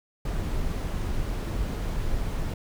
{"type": "noise", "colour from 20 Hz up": "brown", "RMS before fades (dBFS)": -28, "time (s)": [0.25, 2.54], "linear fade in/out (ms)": 5, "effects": []}